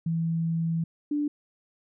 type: tone pair in turn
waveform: sine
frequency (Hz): 164.81 / 293.7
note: E3 / D4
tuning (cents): 0 / 0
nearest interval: minor seventh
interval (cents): 1000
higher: second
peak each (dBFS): -24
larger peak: neither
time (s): 0.06-0.84 / 1.11-1.28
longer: first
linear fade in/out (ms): 5
effects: none